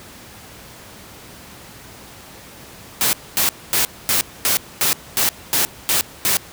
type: noise bursts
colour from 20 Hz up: white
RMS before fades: -17 dBFS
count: 10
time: 3.01-6.37 s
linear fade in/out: 0 ms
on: 120 ms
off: 240 ms
effects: pink hiss -40 dBFS RMS until 6.52 s + high-pass 60 Hz 12 dB/octave